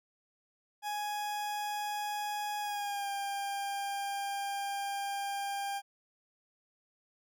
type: tone with pitch glide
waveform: 40% pulse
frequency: 833 to 798.6 Hz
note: G#5 to G5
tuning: +5 to +32 cents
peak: -33 dBFS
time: 0.82-5.82 s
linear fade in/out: 50 ms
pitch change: -73 cents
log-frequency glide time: 2.6-3.09 s
effects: none